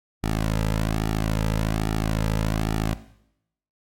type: tone with flanger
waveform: sawtooth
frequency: 53.9 Hz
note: A1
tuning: 35 cents flat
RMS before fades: -24 dBFS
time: 0.23-2.94 s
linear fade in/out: 10 ms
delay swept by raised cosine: 1.9 to 2.76 ms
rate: 1.2 Hz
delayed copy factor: -0.75
effects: noise-tail reverb RT60 0.8 s tail -17 dB re dry + AAC 64 kbps